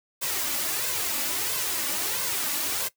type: noise with flanger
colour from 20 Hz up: white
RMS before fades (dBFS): -28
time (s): 0.21-2.89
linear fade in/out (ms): 20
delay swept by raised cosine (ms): 1.9 to 3.5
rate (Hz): 1.5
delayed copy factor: +0.65
effects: noise-tail reverb RT60 0.1 s tail -18 dB re dry + high-pass 100 Hz 12 dB/octave